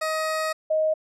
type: tone pair in turn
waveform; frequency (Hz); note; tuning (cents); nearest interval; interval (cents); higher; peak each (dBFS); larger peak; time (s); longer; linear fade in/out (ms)
20% pulse / sine; 630 / 626; D#5 / D#5; +21 / +10; unison; 11; first; -19; neither; 0.01-0.53 / 0.7-0.94; first; 10
effects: low-pass 10000 Hz 12 dB/octave